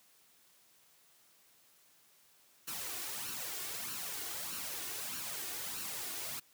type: noise with flanger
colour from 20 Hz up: white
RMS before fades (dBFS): -41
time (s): 2.67-6.4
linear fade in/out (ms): 10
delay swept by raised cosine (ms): 0.7 to 2.8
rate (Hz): 1.6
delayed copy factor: +0.6
effects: white hiss -66 dBFS RMS until 6.53 s + high-pass 100 Hz 12 dB/octave